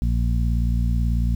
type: harmonic tone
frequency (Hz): 58.27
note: A#1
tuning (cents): 0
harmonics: 1 / 2 / 3 / 4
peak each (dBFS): -19 / -25 / -29 / -31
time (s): 0.02-1.35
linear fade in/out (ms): 0
effects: 8-bit